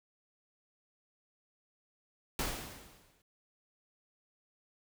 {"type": "noise with exponential decay", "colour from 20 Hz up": "pink", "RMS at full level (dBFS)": -33, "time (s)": [2.39, 3.22], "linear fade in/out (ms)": 2, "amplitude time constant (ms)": 180, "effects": []}